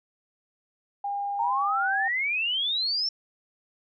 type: tone with pitch glide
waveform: sine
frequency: 806 to 779.9 Hz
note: G5 to G5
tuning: +48 to -9 cents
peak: -27 dBFS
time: 1.04-2.08 s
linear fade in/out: 5 ms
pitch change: -57 cents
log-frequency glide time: 1.64-1.86 s
type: exponential sweep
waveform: sine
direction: up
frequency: 892 to 5470 Hz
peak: -24 dBFS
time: 1.39-3.09 s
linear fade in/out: 5 ms
effects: none

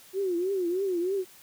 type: tone with vibrato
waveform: sine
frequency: 367.8 Hz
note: F#4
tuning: 10 cents flat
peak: -25 dBFS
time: 0.13-1.25 s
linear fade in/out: 50 ms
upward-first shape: triangle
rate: 3.2 Hz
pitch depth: 160 cents each way
effects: white hiss -53 dBFS RMS until 1.42 s

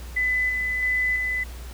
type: tone with tremolo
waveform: sine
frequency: 2005 Hz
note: B6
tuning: 26 cents sharp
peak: -20 dBFS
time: 0.16-1.44 s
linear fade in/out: 10 ms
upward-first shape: square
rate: 1.5 Hz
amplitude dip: 30%
effects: added 60 Hz sine -35 dBFS peak until 1.73 s + pink hiss -45 dBFS RMS until 1.73 s

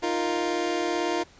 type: chord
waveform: 25% pulse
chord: Eb suspended second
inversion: none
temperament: equal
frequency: 311.1 / 349.2 / 466.2 Hz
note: Eb4 / F4 / Bb4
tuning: 0 / 0 / 0 cents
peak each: -27 / -23 / -28 dBFS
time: 0.02-1.24 s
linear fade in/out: 20 ms
effects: pink hiss -54 dBFS RMS until 1.39 s + resampled to 16000 Hz

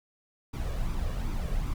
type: noise with flanger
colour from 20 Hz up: brown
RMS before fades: -30 dBFS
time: 0.53-1.74 s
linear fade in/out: 10 ms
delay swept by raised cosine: 0.82 to 1.77 ms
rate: 2.6 Hz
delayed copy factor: +0.55
effects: none

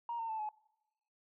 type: tone with pitch steps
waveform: sine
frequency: 940 / 909.6 / 880.1 / 851.6 Hz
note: A#5 / A#5 / A5 / G#5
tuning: +14 / -43 / 0 / +43 cents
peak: -35 dBFS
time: 0.09-0.49 s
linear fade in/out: 2 ms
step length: 100 ms
effects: noise-tail reverb RT60 0.9 s tail -25 dB re dry + tanh soft clip ceiling -31 dBFS

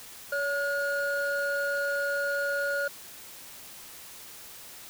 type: tone pair together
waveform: triangle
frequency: 565 / 1436.9 Hz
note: C#5 / F6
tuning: +33 / +49 cents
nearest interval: octave + major third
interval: 1616 cents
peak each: -28 / -27 dBFS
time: 0.32-2.88 s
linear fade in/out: 5 ms
effects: white hiss -46 dBFS RMS until 4.89 s

